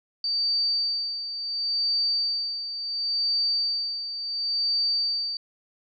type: tone with tremolo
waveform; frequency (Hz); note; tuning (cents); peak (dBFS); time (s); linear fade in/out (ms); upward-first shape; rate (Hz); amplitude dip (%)
sine; 4620; D8; -29; -21; 0.24-5.37; 2; sine; 0.71; 65
effects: none